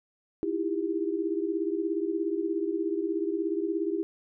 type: tone cluster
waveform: sine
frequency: 321.2 / 338 / 398.5 Hz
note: E4 / E4 / G4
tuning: -45 / +43 / +28 cents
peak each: -31 dBFS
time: 0.43-4.03 s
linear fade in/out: 0 ms
effects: none